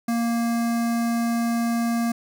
square tone with notch filter, 233.1 Hz, A#3, in tune, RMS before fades -23 dBFS, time 0.08-2.12 s, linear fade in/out 5 ms, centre 3200 Hz, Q 1.4, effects none

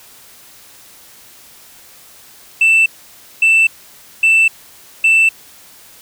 sine tone bursts, 2661 Hz, E7, 16 cents sharp, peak -5 dBFS, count 4, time 2.61-5.29 s, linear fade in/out 5 ms, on 250 ms, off 560 ms, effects tanh soft clip ceiling -6 dBFS + white hiss -42 dBFS RMS until 6.01 s

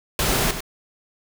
pink noise with echo, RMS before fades -21 dBFS, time 0.19-0.51 s, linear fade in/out 2 ms, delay 96 ms, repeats 1, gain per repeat -9 dB, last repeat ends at 0.606 s, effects none

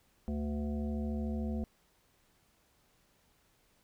harmonic tone with a mistuned harmonic, 73.9 Hz, D2, 11 cents sharp, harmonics 1 / 3 / 5 / 7 / 9 / 10, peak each -36 / -35 / -47 / -47 / -50 / -55 dBFS, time 0.28-1.64 s, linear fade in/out 0 ms, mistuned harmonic 7, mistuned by -38 cents, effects pink hiss -70 dBFS RMS until 3.83 s

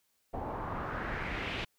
pink noise with low-pass filter sweep, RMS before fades -37 dBFS, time 0.33-1.65 s, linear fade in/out 10 ms, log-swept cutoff 740 to 3100 Hz, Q 2.5, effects white hiss -75 dBFS RMS until 1.78 s

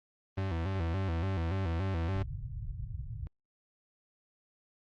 40% pulse tone with vibrato, 89.2 Hz, F2, 37 cents sharp, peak -29 dBFS, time 0.37-2.23 s, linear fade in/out 10 ms, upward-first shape square, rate 3.5 Hz, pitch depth 130 cents each way
white low-pass noise, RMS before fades -39 dBFS, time 2.15-3.27 s, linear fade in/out 0 ms, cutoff 130 Hz, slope 48 dB/octave
effects low-pass 3000 Hz 12 dB/octave + Opus 24 kbps

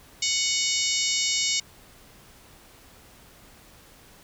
harmonic tone with a mistuned harmonic, 740 Hz, F#5, in tune, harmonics 3 / 4 / 5 / 6 / 7 / 8 / 9 / 10, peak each -31 / -31 / -31 / -31 / -31 / -31 / -31 / -31 dBFS, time 0.22-1.6 s, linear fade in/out 5 ms, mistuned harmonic 8, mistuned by -45 cents, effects pink hiss -52 dBFS RMS until 4.23 s

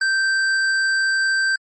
triangle tone with hard clipping, 1563 Hz, G6, 6 cents flat, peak -18 dBFS, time 0.01-1.56 s, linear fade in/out 5 ms, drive 14 dB, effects MP3 32 kbps

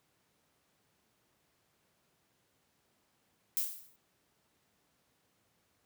violet noise with exponential decay, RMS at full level -29 dBFS, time 3.57-3.96 s, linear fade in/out 0 ms, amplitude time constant 84 ms, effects pink hiss -74 dBFS RMS until 5.85 s + high-pass 100 Hz 12 dB/octave

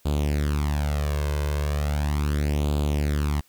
sawtooth tone with flanger, 73.42 Hz, D2, in tune, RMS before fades -24 dBFS, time 0.05-3.41 s, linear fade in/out 10 ms, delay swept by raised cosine 0.26 to 1.96 ms, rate 0.37 Hz, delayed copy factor +0.75, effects white hiss -60 dBFS RMS until 3.48 s

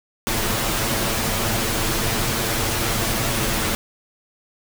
pink noise with comb filter, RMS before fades -22 dBFS, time 0.27-3.75 s, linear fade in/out 0 ms, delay 8.9 ms, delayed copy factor +0.7, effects none

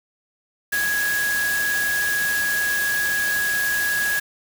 sine tone in noise, 1661.2 Hz, G#6, in tune, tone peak -20 dBFS, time 0.72-4.2 s, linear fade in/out 10 ms, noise white, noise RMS -28 dBFS, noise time 0.72-4.2 s, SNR +5 dB, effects none

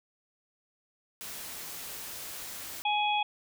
white noise, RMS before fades -41 dBFS, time 1.21-2.82 s, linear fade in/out 0 ms
harmonic tone, 836 Hz, G#5, 11 cents sharp, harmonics 1 / 3 / 4, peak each -27 / -32 / -33 dBFS, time 2.85-3.23 s, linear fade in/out 5 ms
effects none

